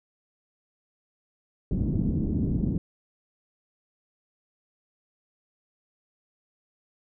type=low-pass noise; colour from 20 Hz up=white; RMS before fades=-26 dBFS; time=1.71-2.78 s; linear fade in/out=2 ms; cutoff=260 Hz; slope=24 dB/octave; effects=none